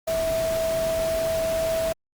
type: tone in noise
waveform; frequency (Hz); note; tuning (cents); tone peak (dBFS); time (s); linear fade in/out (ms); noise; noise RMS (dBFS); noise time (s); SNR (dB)
sine; 652; E5; -19; -22; 0.07-1.93; 10; pink; -33; 0.07-1.93; +8
effects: Opus 48 kbps